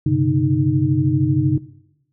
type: tone cluster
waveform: sine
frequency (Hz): 98.5 / 129.9 / 142.7 / 308.4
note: G2 / C3 / D3 / D#4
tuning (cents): +9 / -12 / -49 / -15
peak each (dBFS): -24 / -19 / -18 / -20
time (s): 0.06-1.58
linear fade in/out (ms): 5
effects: noise-tail reverb RT60 0.9 s tail -18 dB re dry